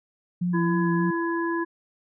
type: tone with vibrato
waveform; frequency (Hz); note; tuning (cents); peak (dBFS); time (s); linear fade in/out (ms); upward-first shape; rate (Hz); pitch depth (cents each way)
sine; 174.61; F3; 0; -22; 0.41-1.11; 10; sine; 3.4; 31
type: harmonic tone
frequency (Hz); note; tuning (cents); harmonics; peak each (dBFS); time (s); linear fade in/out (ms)
335.8; E4; +32; 1 / 3 / 5; -25 / -30 / -32; 0.53-1.65; 20
effects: none

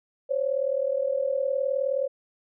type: tone pair together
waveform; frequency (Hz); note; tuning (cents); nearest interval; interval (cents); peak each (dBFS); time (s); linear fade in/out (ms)
sine; 523.3 / 562.6; C5 / C#5; 0 / +26; minor second; 126; -26; 0.29-2.08; 20
effects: none

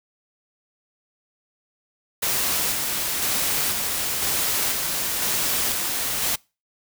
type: noise with tremolo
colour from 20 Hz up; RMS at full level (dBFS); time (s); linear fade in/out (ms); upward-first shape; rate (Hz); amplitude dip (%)
white; -23; 2.22-6.36; 10; square; 1; 25
effects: noise-tail reverb RT60 0.3 s tail -25 dB re dry

